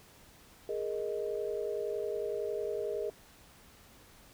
sine chord, Ab suspended second, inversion none, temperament equal, 415.3 / 466.2 / 622.3 Hz, Ab4 / Bb4 / Eb5, 0 / 0 / 0 cents, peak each -35 / -37 / -39 dBFS, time 0.69-3.1 s, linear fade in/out 2 ms, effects pink hiss -58 dBFS RMS until 4.33 s

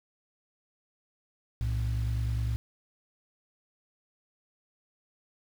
sine tone pair together, 63.4 / 113.23 Hz, B1 / A#2, +46 / -50 cents, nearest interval minor seventh, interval 1004 cents, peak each -28 dBFS, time 1.61-2.56 s, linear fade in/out 0 ms, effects tanh soft clip ceiling -23 dBFS + 8-bit

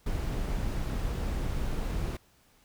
brown noise, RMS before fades -31 dBFS, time 0.06-2.17 s, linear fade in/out 5 ms, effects pink hiss -64 dBFS RMS until 2.64 s

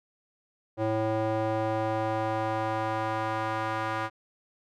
square tone with band-pass filter sweep, 110 Hz, A2, in tune, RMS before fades -29 dBFS, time 0.77-4.1 s, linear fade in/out 50 ms, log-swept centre 530 to 1200 Hz, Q 1.5, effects none

